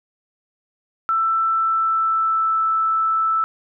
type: tone with pitch glide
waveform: sine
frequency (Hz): 1330 to 1317.8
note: E6 to E6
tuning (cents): +15 to -1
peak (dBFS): -16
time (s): 1.09-3.44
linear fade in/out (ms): 0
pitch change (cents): -16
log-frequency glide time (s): 1.46-2.63
effects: none